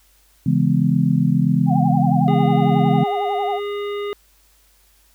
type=chord; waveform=sine; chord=C# minor seventh; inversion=none; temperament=just; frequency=138.59 / 166.31 / 207.9 / 249.5 Hz; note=C#3 / E3 / G#3 / B3; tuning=0 / +16 / +2 / +18 cents; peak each=-19 / -18 / -20 / -21 dBFS; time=0.46-3.04 s; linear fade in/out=5 ms
type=tone with vibrato; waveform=sine; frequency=760 Hz; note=F#5; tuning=46 cents sharp; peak=-20 dBFS; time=1.66-3.6 s; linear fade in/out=50 ms; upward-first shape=sine; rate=11 Hz; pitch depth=120 cents each way
type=harmonic tone; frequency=409 Hz; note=G#4; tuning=26 cents flat; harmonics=1 / 3 / 5 / 7 / 9; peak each=-23 / -33 / -37 / -40 / -42 dBFS; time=2.28-4.13 s; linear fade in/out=0 ms
effects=added 50 Hz sine -57 dBFS peak until 5.14 s + white hiss -57 dBFS RMS until 5.14 s